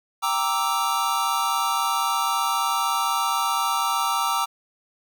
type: chord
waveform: square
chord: E half-diminished seventh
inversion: first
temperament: equal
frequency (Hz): 784 / 932.3 / 1174.7 / 1318.5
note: G5 / Bb5 / D6 / E6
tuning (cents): 0 / 0 / 0 / 0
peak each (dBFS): -30 / -27 / -27 / -27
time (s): 0.22-4.46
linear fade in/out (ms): 20
effects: none